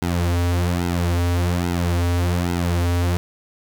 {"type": "tone with flanger", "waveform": "sawtooth", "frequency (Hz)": 87.31, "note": "F2", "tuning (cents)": 0, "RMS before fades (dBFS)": -20, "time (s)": [0.02, 3.17], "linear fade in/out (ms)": 0, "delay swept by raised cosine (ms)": [1.7, 5.9], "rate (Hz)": 1.2, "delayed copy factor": -0.95, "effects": []}